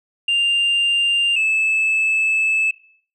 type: tone pair in turn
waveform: sine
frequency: 2794 / 2615 Hz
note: F7 / E7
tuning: 0 / -15 cents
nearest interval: minor second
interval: 115 cents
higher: first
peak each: -13 dBFS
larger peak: neither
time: 0.28-1.36 / 1.36-2.71 s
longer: second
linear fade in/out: 5 ms
effects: noise-tail reverb RT60 0.5 s tail -18 dB re dry + tanh soft clip ceiling -13 dBFS